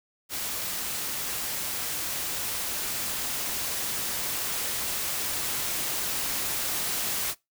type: noise with level ramp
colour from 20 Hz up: white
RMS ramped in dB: -32 to -29 dBFS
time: 0.29-7.35 s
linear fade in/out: 50 ms
effects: noise-tail reverb RT60 0.2 s tail -22 dB re dry